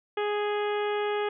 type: harmonic tone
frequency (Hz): 415.3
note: G#4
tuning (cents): 0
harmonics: 1 / 2 / 3 / 4 / 5 / 6 / 7 / 8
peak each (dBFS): -27 / -33 / -37 / -39 / -41 / -43 / -44 / -45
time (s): 0.17-1.29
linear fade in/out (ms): 5
effects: none